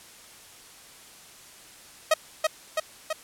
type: tone with echo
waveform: sawtooth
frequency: 630 Hz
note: D#5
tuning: 21 cents sharp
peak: -13 dBFS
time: 2.11-2.14 s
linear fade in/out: 5 ms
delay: 330 ms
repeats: 3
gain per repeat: -3 dB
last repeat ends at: 3.13 s
effects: white hiss -49 dBFS RMS until 3.23 s + low-pass 11000 Hz 12 dB/octave